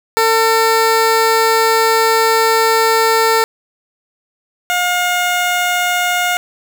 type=tone pair in turn; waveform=15% pulse; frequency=450 / 714.3 Hz; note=A4 / F5; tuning=+39 / +39 cents; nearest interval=minor sixth; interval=800 cents; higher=second; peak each=-4 / -7 dBFS; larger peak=first; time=0.17-3.44 / 4.7-6.37 s; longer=first; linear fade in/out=0 ms; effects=none